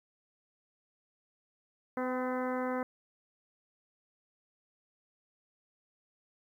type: harmonic tone with a mistuned harmonic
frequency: 253.8 Hz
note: B3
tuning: 47 cents sharp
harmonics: 1 / 2 / 3 / 4 / 5 / 6 / 7 / 8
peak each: -35 / -35 / -41 / -41 / -43 / -45 / -49 / -49 dBFS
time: 1.97-2.83 s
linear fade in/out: 2 ms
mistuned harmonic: 3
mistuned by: +19 cents
effects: 11-bit